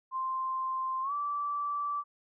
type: tone with pitch glide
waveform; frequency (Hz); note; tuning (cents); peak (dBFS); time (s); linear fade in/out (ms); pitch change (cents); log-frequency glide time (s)
sine; 1046.5 to 1161.2; C6 to D6; 0 to -20; -30; 0.11-2.04; 50; +180; 1.02-1.13
effects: none